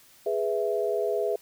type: chord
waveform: sine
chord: E major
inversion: first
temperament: equal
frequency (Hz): 415.3 / 493.9 / 659.3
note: G#4 / B4 / E5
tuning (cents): 0 / 0 / 0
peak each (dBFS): -27 / -30 / -29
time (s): 0.26-1.36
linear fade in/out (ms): 5
effects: white hiss -56 dBFS RMS until 1.41 s